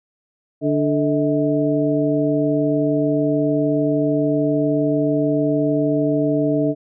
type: harmonic tone with a mistuned harmonic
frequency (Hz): 146.83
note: D3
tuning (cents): 0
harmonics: 1 / 2 / 3 / 4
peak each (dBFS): -24 / -18 / -23 / -22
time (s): 0.61-6.75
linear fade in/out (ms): 50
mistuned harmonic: 4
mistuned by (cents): +140
effects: none